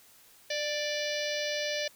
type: harmonic tone with a mistuned harmonic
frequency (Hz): 587.3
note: D5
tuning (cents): 0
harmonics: 1 / 3 / 4 / 5 / 6 / 7 / 8 / 9 / 10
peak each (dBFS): -33 / -38 / -39 / -40 / -41 / -41 / -42 / -43 / -43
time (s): 0.5-1.88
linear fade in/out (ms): 5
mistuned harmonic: 1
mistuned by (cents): +20
effects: white hiss -58 dBFS RMS until 1.95 s